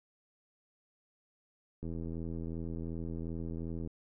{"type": "click train", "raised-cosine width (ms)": 3, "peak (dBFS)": -28, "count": 170, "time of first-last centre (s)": [1.83, 3.874], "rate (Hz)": 82.7, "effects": []}